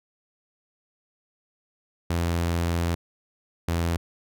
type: tone pair in turn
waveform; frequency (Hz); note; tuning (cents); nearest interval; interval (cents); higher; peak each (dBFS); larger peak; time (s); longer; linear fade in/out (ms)
sawtooth; 85 / 84.46; F2 / E2; -46 / +43; unison; 11; first; -19; neither; 2.1-2.95 / 3.68-3.97; first; 5
effects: none